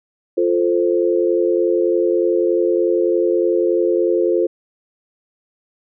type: chord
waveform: sine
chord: F major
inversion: none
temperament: equal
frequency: 349.2 / 440 / 523.3 Hz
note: F4 / A4 / C5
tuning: 0 / 0 / 0 cents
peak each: -16 / -19 / -20 dBFS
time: 0.37-4.47 s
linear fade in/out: 10 ms
effects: none